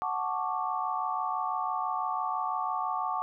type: chord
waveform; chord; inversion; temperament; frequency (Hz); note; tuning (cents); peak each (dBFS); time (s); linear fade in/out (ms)
sine; D major seventh; first; equal; 740 / 880 / 1108.7 / 1174.7; F#5 / A5 / C#6 / D6; 0 / 0 / 0 / 0; -34; 0.02-3.22; 0
effects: none